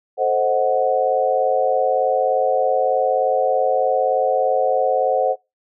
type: chord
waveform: sine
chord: A diminished seventh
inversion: none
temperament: equal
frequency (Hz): 440 / 523.3 / 622.3 / 740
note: A4 / C5 / Eb5 / Gb5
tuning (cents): 0 / 0 / 0 / 0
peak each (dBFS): -24 / -19 / -23 / -19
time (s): 0.17-5.36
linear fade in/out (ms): 50
effects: noise-tail reverb RT60 0.2 s tail -21 dB re dry